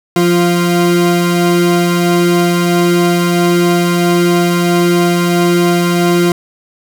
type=tone pair together; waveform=40% pulse; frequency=174.61 / 347.7 Hz; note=F3 / F4; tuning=0 / -8 cents; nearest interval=octave; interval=1192 cents; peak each=-11 dBFS; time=0.16-6.32 s; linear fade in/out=2 ms; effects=none